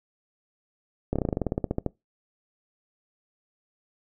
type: slowing click train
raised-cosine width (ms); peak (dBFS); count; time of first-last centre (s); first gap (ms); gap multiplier
2; -12; 16; 1.13-1.863; 27; 1.08
effects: noise-tail reverb RT60 0.2 s tail -23 dB re dry